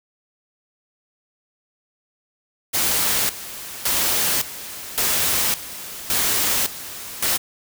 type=noise with tremolo; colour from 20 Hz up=white; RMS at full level=-20 dBFS; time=2.73-7.38 s; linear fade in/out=20 ms; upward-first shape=square; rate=0.89 Hz; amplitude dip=80%; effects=none